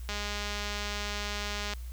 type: click train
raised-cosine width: 0.2 ms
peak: -18 dBFS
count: 340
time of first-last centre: 0.09-1.736 s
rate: 206 Hz
effects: added 60 Hz sine -37 dBFS peak until 1.92 s + white hiss -56 dBFS RMS until 1.92 s